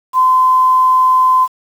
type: tone with quantisation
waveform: sine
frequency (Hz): 1027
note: C6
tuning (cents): -33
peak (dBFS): -7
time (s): 0.13-1.48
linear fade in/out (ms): 50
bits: 6
effects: none